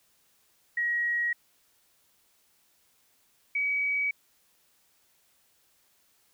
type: tone pair in turn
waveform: sine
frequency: 1900 / 2272 Hz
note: A#6 / C#7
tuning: +33 / +42 cents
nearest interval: minor third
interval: 309 cents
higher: second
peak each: -25 dBFS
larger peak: neither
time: 0.77-1.33 / 3.55-4.11 s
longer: neither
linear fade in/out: 5 ms
effects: white hiss -67 dBFS RMS until 6.33 s